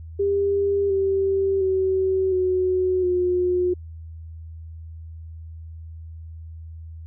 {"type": "tone with pitch steps", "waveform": "sine", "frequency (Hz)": [399.2, 389, 379, 369.3, 359.8], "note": ["G4", "G4", "F#4", "F#4", "F#4"], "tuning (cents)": [32, -13, 42, -3, -48], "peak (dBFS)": -18, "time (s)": [0.19, 3.74], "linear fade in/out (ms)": 10, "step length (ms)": 710, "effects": ["added 81 Hz sine -35 dBFS peak until 7.06 s"]}